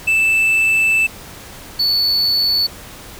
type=tone pair in turn; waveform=triangle; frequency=2641 / 4453 Hz; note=E7 / C#8; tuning=+3 / +7 cents; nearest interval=major sixth; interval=904 cents; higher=second; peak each=-10 / -12 dBFS; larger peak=first; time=0.07-1.07 / 1.79-2.67 s; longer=first; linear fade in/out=10 ms; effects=pink hiss -36 dBFS RMS until 3.19 s